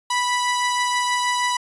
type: tone pair together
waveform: sawtooth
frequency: 984.6 / 1975.5 Hz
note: B5 / B6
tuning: -6 / 0 cents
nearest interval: octave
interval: 1206 cents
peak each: -16 / -25 dBFS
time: 0.1-1.57 s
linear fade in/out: 5 ms
effects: resampled to 24000 Hz